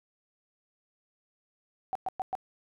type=tone bursts; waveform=sine; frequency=758 Hz; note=F#5; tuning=42 cents sharp; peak=-28 dBFS; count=4; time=1.93-2.352 s; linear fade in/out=0 ms; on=23 ms; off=110 ms; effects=none